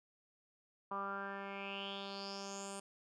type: tone with low-pass filter sweep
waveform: 10% pulse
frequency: 197.5 Hz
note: G3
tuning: 13 cents sharp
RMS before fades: -44 dBFS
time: 0.91-2.8 s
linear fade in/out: 5 ms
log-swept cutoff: 1100 to 8800 Hz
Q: 6.8
effects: none